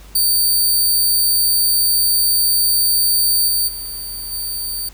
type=tone with level steps; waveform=10% pulse; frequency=4594 Hz; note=D8; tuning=39 cents flat; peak=-6 / -8 / -19 / -15 dBFS; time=0.15-4.89 s; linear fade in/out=5 ms; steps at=3.47 / 3.67 / 4.31 s; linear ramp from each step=20 ms; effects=added 50 Hz sine -38 dBFS peak until 4.93 s + pink hiss -45 dBFS RMS until 4.93 s